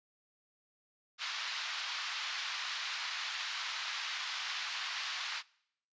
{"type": "band-pass noise", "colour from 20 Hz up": "white", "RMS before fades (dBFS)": -39, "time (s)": [1.18, 5.43], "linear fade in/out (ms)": 50, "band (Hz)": [1000, 4600], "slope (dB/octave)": 24, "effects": ["noise-tail reverb RT60 0.7 s tail -23 dB re dry", "resampled to 16000 Hz"]}